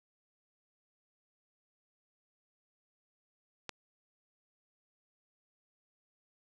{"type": "click", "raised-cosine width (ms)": 0.2, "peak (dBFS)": -21, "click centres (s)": 3.693, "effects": []}